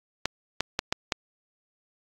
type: clicks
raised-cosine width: 0.2 ms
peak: -7 dBFS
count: 5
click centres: 0.256 / 0.606 / 0.791 / 0.925 / 1.122 s
effects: AAC 64 kbps